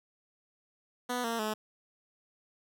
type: tone with pitch steps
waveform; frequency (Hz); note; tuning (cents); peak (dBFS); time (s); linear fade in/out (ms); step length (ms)
10% pulse; 246.9 / 230.4 / 214.9; B3 / A#3 / A3; 0 / -20 / -41; -23; 1.09-1.54; 10; 150
effects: none